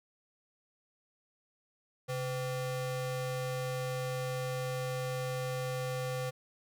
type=ring-modulated tone; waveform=square; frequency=320.5 Hz; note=E4; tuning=49 cents flat; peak=-31 dBFS; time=2.08-6.31 s; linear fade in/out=20 ms; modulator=187 Hz; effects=none